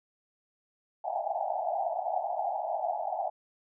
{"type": "band-pass noise", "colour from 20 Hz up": "pink", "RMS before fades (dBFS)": -32, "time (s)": [1.04, 3.3], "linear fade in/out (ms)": 10, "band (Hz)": [640, 840], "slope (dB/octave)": 96, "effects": []}